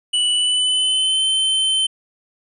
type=tone with pitch glide; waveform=square; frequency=2960 to 3084 Hz; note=F#7 to G7; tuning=0 to -29 cents; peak=-16 dBFS; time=0.13-1.87 s; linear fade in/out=10 ms; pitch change=+71 cents; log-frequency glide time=0.33-1.25 s; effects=resampled to 24000 Hz